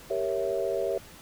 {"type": "chord", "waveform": "sine", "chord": "G diminished seventh", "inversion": "none", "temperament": "equal", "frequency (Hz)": [392, 466.2, 554.4, 659.3], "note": ["G4", "Bb4", "Db5", "Fb5"], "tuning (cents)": [0, 0, 0, 0], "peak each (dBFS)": [-31, -32, -31, -32], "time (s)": [0.1, 0.98], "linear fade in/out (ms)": 5, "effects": ["pink hiss -49 dBFS RMS until 1.21 s"]}